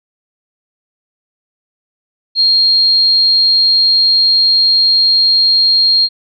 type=tone; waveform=sine; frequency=4230 Hz; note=C8; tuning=18 cents sharp; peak=-7 dBFS; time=2.35-6.09 s; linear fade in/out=50 ms; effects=none